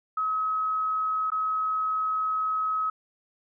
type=tone with dropouts; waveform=sine; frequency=1278 Hz; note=D#6; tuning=46 cents sharp; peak=-24 dBFS; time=0.17-2.9 s; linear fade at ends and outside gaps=5 ms; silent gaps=1.303-1.318 s; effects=none